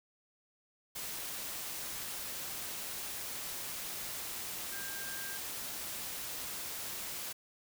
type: tone in noise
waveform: sine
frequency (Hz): 1594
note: G6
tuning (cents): +28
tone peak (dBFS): -45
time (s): 4.72-5.38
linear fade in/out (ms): 10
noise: white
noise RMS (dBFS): -41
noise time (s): 0.95-7.33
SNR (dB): -7
effects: none